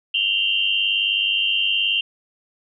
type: tone cluster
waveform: sine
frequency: 2752 / 2851 / 3136 Hz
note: F7 / F7 / G7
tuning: -26 / +35 / 0 cents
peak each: -22 dBFS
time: 0.14-2.01 s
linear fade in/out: 5 ms
effects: none